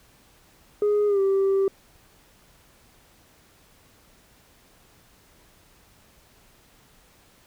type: tone with pitch glide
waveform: sine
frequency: 415.3 to 389.7 Hz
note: G#4 to G4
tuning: 0 to -10 cents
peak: -16 dBFS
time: 0.82-1.68 s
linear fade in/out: 2 ms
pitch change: -110 cents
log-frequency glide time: 1.07-1.2 s
effects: tanh soft clip ceiling -17 dBFS + pink hiss -57 dBFS RMS until 7.46 s